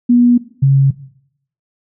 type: tone pair in turn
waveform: sine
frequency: 242.3 / 136.66 Hz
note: B3 / C#3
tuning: -33 / -24 cents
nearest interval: minor seventh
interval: 991 cents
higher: first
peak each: -6 dBFS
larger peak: neither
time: 0.09-0.38 / 0.62-0.91 s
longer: neither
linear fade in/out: 10 ms
effects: noise-tail reverb RT60 0.7 s tail -17 dB re dry